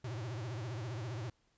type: tone with vibrato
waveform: square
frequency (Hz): 116.5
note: A#2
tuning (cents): -1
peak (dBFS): -39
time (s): 0.04-1.3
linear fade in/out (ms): 5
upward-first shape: triangle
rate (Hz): 15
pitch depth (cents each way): 260
effects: pink hiss -75 dBFS RMS until 1.57 s + resampled to 16000 Hz